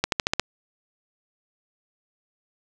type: accelerating click train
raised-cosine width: 0.2 ms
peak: -3 dBFS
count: 6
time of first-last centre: 0.04-0.396 s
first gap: 82 ms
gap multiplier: 0.93
effects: none